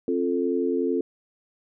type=chord; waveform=sine; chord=F major; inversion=second; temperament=equal with one note detuned; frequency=266.8 / 349.2 / 440 Hz; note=C4 / F4 / A4; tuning=+34 / 0 / 0 cents; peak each=-26 dBFS; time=0.08-1.01 s; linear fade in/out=2 ms; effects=none